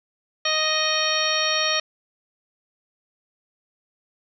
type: harmonic tone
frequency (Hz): 622.3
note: D#5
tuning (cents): 0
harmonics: 1 / 2 / 3 / 4 / 5 / 6 / 7 / 9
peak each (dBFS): -28 / -28 / -28 / -28 / -28 / -28 / -28 / -28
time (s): 0.45-1.8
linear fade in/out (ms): 5
effects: none